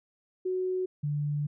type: tone pair in turn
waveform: sine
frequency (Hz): 370 / 146.83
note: F#4 / D3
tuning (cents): 0 / 0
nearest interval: octave + major third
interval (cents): 1600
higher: first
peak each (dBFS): -27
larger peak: neither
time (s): 0.45-0.86 / 1.03-1.47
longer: second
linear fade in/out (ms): 10
effects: none